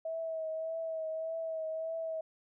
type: tone with vibrato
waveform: sine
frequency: 645 Hz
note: E5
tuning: 38 cents flat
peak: -34 dBFS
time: 0.05-2.21 s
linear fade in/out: 5 ms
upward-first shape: triangle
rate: 1.7 Hz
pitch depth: 31 cents each way
effects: none